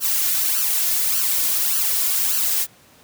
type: noise with flanger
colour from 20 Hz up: blue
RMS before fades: -20 dBFS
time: 0-2.67 s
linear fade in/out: 50 ms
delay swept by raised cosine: 0.67 to 2.87 ms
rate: 1.7 Hz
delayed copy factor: +0.75
effects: pink hiss -51 dBFS RMS until 3.03 s + high-pass 100 Hz 12 dB/octave